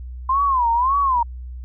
sine tone with vibrato, 1023 Hz, C6, 39 cents flat, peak -15 dBFS, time 0.29-1.23 s, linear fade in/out 5 ms, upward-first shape sine, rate 1.8 Hz, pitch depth 180 cents each way, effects added 62 Hz sine -30 dBFS peak until 1.64 s

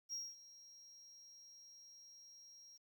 triangle tone with ADSR envelope, 5610 Hz, F8, 7 cents sharp, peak -39 dBFS, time 0.09-2.78 s, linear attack 41 ms, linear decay 220 ms, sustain -17 dB, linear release 18 ms, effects 12-bit

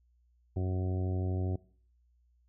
harmonic tone, 92.5 Hz, F#2, in tune, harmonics 1 / 2 / 3 / 4 / 5 / 6 / 7 / 8, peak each -30 / -40 / -41 / -40 / -50 / -50 / -49 / -50 dBFS, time 0.56-1.56 s, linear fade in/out 5 ms, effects noise-tail reverb RT60 0.5 s tail -21 dB re dry + added 60 Hz sine -65 dBFS peak until 2.48 s

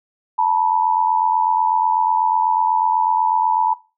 sine tone pair together, 881.9 / 970 Hz, A5 / B5, +4 / -31 cents, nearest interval major second, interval 165 cents, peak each -17 dBFS, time 0.38-3.74 s, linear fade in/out 10 ms, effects noise-tail reverb RT60 0.3 s tail -20 dB re dry

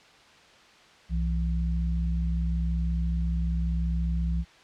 sine tone pair together, 63.1 / 168.46 Hz, B1 / E3, +38 / +38 cents, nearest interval octave + perfect fourth, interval 1700 cents, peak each -25 / -30 dBFS, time 1.09-4.45 s, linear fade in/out 50 ms, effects white hiss -54 dBFS RMS until 4.63 s + low-pass 4000 Hz 12 dB/octave

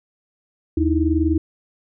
sine tone cluster, 79.4 / 308.2 / 328.3 Hz, D#2 / D#4 / E4, +36 / -16 / -7 cents, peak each -20 dBFS, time 0.77-1.38 s, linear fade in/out 5 ms, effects none

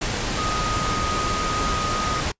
sine tone in noise, 1244.5 Hz, D#6, in tune, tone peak -25 dBFS, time 0.38-2.21 s, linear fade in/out 10 ms, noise pink, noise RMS -25 dBFS, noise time 0.01-2.32 s, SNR -3 dB, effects noise-tail reverb RT60 0.1 s tail -24 dB re dry + resampled to 16000 Hz

